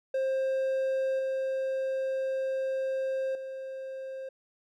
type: tone with level steps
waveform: triangle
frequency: 530 Hz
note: C5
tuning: 22 cents sharp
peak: -24 / -26 / -34 dBFS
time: 0.14-4.29 s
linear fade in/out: 5 ms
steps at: 1.19 / 3.35 s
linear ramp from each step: 2 ms
effects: none